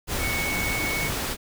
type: tone in noise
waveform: sine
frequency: 2217 Hz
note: C#7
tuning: in tune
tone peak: -27 dBFS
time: 0.19-1.11 s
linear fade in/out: 50 ms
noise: pink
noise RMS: -28 dBFS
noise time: 0.07-1.37 s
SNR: -2 dB
effects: none